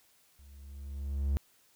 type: tone with level ramp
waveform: triangle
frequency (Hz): 69.7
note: C#2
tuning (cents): +10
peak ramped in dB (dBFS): -51 to -23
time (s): 0.39-1.37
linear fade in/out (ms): 0
effects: white hiss -66 dBFS RMS until 1.75 s